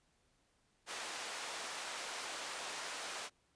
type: band-pass noise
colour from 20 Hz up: pink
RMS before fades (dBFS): -44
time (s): 0.86-3.3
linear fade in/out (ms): 50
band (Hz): 660 to 9200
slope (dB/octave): 12
effects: pink hiss -75 dBFS RMS until 3.55 s + resampled to 22050 Hz